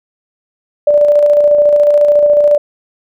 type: tone with tremolo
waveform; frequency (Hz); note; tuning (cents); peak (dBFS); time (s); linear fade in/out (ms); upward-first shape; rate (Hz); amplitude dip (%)
sine; 587.3; D5; 0; -4; 0.87-2.58; 5; square; 14; 30
effects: none